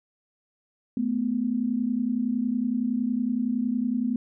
sine tone pair together, 218.8 / 249.6 Hz, A3 / B3, -9 / +19 cents, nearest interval major second, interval 228 cents, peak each -27 / -25 dBFS, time 0.97-4.16 s, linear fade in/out 2 ms, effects none

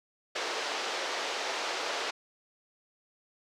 pink band-pass noise, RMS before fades -34 dBFS, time 0.35-2.11 s, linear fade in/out 10 ms, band 420 to 5900 Hz, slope 24 dB/octave, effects none

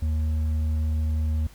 sine tone with hard clipping, 77.78 Hz, D#2, in tune, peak -23 dBFS, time 0.02-1.47 s, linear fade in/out 5 ms, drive 4 dB, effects added 50 Hz sine -46 dBFS peak until 1.54 s + pink hiss -53 dBFS RMS until 1.54 s

